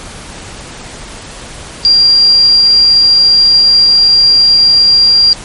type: tone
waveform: sine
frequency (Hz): 4764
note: D8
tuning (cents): +24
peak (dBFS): -3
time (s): 1.85-5.33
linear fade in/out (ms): 0
effects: pink hiss -28 dBFS RMS until 5.44 s + MP3 48 kbps